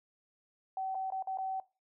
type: tone with dropouts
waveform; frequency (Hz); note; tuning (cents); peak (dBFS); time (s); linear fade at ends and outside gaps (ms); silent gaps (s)
sine; 763; G5; -47; -33; 0.77-1.6; 2; 0.947-0.951 / 1.103-1.121 / 1.225-1.272 / 1.374-1.385
effects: noise-tail reverb RT60 0.3 s tail -20 dB re dry